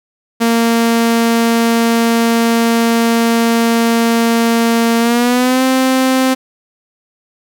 sawtooth tone with pitch glide, 230.9 to 260.7 Hz, A#3 to C4, -16 to -6 cents, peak -6 dBFS, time 0.4-6.35 s, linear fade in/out 20 ms, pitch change +210 cents, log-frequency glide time 4.99-5.63 s, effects none

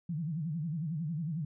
sine tone with vibrato, 159.3 Hz, D#3, 41 cents sharp, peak -32 dBFS, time 0.09-1.45 s, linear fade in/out 5 ms, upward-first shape sine, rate 11 Hz, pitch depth 170 cents each way, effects none

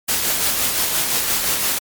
white noise with tremolo, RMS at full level -18 dBFS, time 0.08-1.79 s, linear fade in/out 10 ms, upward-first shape sine, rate 5.8 Hz, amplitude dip 35%, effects MP3 96 kbps

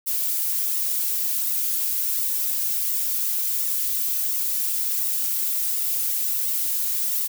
violet noise with flanger, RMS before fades -24 dBFS, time 0.06-7.28 s, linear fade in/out 20 ms, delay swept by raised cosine 1.2 to 6.1 ms, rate 1.4 Hz, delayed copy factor -1, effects none

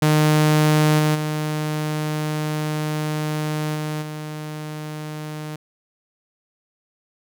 sawtooth tone with level steps, 152.9 Hz, D#3, 30 cents flat, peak -10 / -12 / -18 / -20 / -25 dBFS, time 0.02-5.56 s, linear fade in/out 5 ms, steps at 0.98 / 1.14 / 3.74 / 4.01 s, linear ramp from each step 20 ms, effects none

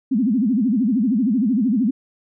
sine tone with vibrato, 233.1 Hz, A#3, in tune, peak -15 dBFS, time 0.11-1.91 s, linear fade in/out 10 ms, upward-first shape sine, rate 13 Hz, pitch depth 270 cents each way, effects none

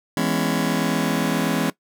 sawtooth chord, C# minor seventh, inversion first, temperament just, 166.31 / 207.9 / 249.5 / 277.2 Hz, E3 / G#3 / B3 / C#4, +16 / +2 / +18 / 0 cents, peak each -21 dBFS, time 0.17-1.7 s, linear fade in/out 2 ms, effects noise-tail reverb RT60 0.1 s tail -19 dB re dry

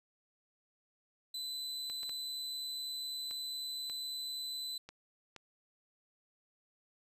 40% pulse tone, 4014 Hz, B7, 27 cents sharp, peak -37 dBFS, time 1.34-4.78 s, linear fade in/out 5 ms
clicks, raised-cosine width 0.2 ms, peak -31 dBFS, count 7, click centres 1.899 / 2.032 / 2.094 / 3.311 / 3.898 / 4.89 / 5.363 s
effects resampled to 32000 Hz

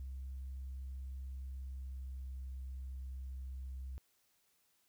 sine tone with pitch glide, 66 to 65.36 Hz, C2 to C2, +16 to -1 cents, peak -40 dBFS, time 0-3.98 s, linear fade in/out 0 ms, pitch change -17 cents, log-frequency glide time 1.48-2.24 s, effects tanh soft clip ceiling -39 dBFS + white hiss -75 dBFS RMS until 4.88 s

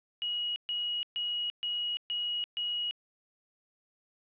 sine tone bursts, 2902 Hz, F#7, 34 cents flat, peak -30 dBFS, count 6, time 0.22-2.91 s, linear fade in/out 0 ms, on 340 ms, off 130 ms, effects resampled to 8000 Hz + 10-bit

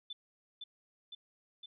sine tone with echo, 3520 Hz, A7, in tune, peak -40 dBFS, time 0.1-0.13 s, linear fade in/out 5 ms, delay 510 ms, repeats 3, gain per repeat -2 dB, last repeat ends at 1.66 s, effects none

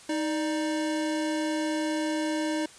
square tone pair together, 312.5 / 593.7 Hz, D#4 / D5, +8 / +19 cents, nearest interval major seventh, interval 1111 cents, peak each -28 / -34 dBFS, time 0.09-2.66 s, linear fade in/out 5 ms, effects white hiss -50 dBFS RMS until 2.78 s + resampled to 22050 Hz

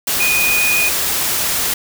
sine tone in noise, 2473 Hz, D#7, 11 cents flat, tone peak -14 dBFS, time 0.2-0.89 s, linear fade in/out 5 ms, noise white, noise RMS -18 dBFS, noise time 0.07-1.74 s, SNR +1 dB, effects none

